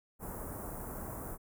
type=band-stop noise; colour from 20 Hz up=pink; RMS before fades=-42 dBFS; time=0.19-1.38 s; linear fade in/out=50 ms; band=1300 to 9700 Hz; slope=24 dB/octave; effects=none